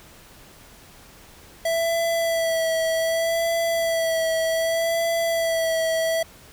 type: tone with vibrato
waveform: square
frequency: 659.3 Hz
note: E5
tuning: in tune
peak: -21 dBFS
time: 1.65-6.23 s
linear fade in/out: 5 ms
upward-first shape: sine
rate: 0.65 Hz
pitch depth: 25 cents each way
effects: pink hiss -48 dBFS RMS until 6.52 s